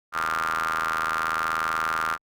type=ring-modulated tone; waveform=sawtooth; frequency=80.5 Hz; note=E2; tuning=41 cents flat; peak=-17 dBFS; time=0.12-2.18 s; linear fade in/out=50 ms; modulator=1300 Hz; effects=Opus 48 kbps